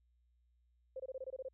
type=tone bursts; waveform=sine; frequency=523 Hz; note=C5; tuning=1 cent flat; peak=-40 dBFS; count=9; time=0.96-1.486 s; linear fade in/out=5 ms; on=38 ms; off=23 ms; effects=added 60 Hz sine -70 dBFS peak until 1.53 s